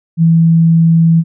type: tone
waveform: sine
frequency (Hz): 164.81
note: E3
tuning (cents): 0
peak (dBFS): -5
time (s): 0.17-1.24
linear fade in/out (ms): 50
effects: none